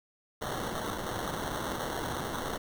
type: noise with sample-and-hold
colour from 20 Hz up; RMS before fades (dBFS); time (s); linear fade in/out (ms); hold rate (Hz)
white; -35; 0.41-2.58; 10; 2450
effects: none